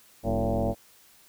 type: tone with frequency modulation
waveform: sine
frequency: 240 Hz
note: B3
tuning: 49 cents flat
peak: -23 dBFS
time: 0.23-0.75 s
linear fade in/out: 50 ms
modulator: 109 Hz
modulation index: 4.4
effects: white hiss -57 dBFS RMS until 1.28 s